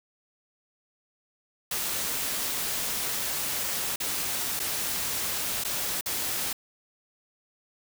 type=noise with dropouts; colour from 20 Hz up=white; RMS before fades=-30 dBFS; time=1.71-6.53 s; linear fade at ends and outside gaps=5 ms; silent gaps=3.96-4.001 / 4.594-4.599 / 5.639-5.647 / 6.011-6.059 s; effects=none